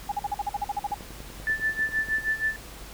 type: tone bursts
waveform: sine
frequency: 819 Hz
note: G#5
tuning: 24 cents flat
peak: -24 dBFS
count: 12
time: 0.09-0.944 s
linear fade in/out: 5 ms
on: 29 ms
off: 46 ms
type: click train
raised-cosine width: 2 ms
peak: -29 dBFS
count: 15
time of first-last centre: 0.91-2.283 s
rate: 10.2 Hz
type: tone with tremolo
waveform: sine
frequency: 1760 Hz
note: A6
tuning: in tune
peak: -21 dBFS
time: 1.47-2.56 s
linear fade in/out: 0 ms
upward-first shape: sine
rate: 6.3 Hz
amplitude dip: 85%
effects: added 50 Hz sine -46 dBFS peak until 2.93 s + pink hiss -44 dBFS RMS until 2.93 s